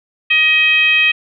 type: tone with frequency modulation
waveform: sine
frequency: 2532 Hz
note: D#7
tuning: 30 cents sharp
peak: -9 dBFS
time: 0.3-1.12 s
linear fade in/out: 10 ms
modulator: 644 Hz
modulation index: 0.81
effects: none